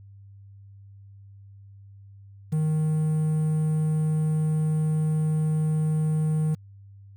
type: tone with quantisation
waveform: triangle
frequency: 155.56 Hz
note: D#3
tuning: in tune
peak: -19 dBFS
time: 2.52-6.55 s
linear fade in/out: 10 ms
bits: 8
effects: added 99 Hz sine -45 dBFS peak until 7.16 s